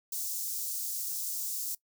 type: high-pass noise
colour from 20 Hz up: white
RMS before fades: -35 dBFS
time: 0.12-1.75 s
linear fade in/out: 5 ms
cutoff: 5400 Hz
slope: 24 dB/octave
effects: noise-tail reverb RT60 0.1 s tail -21 dB re dry